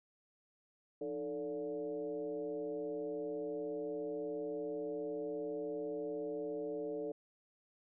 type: tone with frequency modulation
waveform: sine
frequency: 441.4 Hz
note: A4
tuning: 5 cents sharp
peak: -37 dBFS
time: 1.01-7.12 s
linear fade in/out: 5 ms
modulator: 134 Hz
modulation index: 1
effects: none